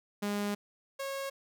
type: tone pair in turn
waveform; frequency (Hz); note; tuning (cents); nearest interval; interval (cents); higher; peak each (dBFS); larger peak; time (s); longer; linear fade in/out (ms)
sawtooth; 204.8 / 546.8; G#3 / C#5; -24 / -24; octave + perfect fourth; 1700; second; -27 / -31; first; 0.22-0.55 / 0.99-1.3; first; 10
effects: none